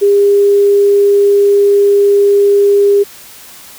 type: tone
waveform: sine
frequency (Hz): 403.7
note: G#4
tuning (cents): -49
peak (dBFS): -5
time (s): 0.01-3.04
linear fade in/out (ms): 20
effects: white hiss -35 dBFS RMS until 3.78 s